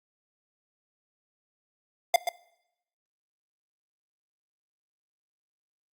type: tone with echo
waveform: square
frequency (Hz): 698.5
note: F5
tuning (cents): 0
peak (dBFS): -17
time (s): 2.14-2.16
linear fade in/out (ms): 2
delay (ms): 130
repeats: 1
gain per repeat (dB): -8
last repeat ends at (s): 2.29
effects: noise-tail reverb RT60 0.8 s tail -20 dB re dry + Opus 48 kbps